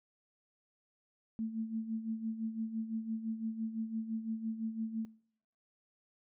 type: tone with tremolo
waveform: sine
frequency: 222.9 Hz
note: A3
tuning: 23 cents sharp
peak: -32 dBFS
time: 1.39-5.05 s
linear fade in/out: 0 ms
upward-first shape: sine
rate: 5.9 Hz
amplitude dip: 75%
effects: noise-tail reverb RT60 0.7 s tail -23 dB re dry